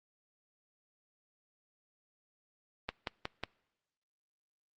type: click train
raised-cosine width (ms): 0.3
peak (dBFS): -18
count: 4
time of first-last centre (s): 2.89-3.436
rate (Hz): 5.49
effects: noise-tail reverb RT60 1.0 s tail -25 dB re dry + Opus 32 kbps